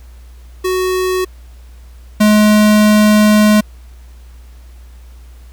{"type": "tone pair in turn", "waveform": "square", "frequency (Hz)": [370.4, 211.6], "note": ["F#4", "G#3"], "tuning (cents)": [2, 33], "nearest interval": "minor seventh", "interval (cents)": 969, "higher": "first", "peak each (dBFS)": [-14, -7], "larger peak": "second", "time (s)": [[0.64, 1.25], [2.2, 3.61]], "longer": "second", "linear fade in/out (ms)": 10, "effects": ["added 60 Hz sine -34 dBFS peak until 5.52 s", "pink hiss -50 dBFS RMS until 5.52 s"]}